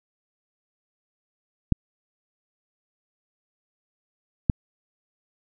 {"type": "clicks", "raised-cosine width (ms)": 5, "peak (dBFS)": -5, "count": 2, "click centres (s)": [1.723, 4.498], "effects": []}